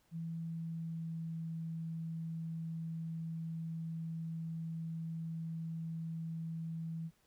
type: tone with pitch glide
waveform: sine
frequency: 164.81 to 163.29 Hz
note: E3 to E3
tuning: 0 to -16 cents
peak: -38 dBFS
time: 0.11-7.11 s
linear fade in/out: 50 ms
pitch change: -16 cents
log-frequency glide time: 0.41-1.36 s
effects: pink hiss -73 dBFS RMS until 7.26 s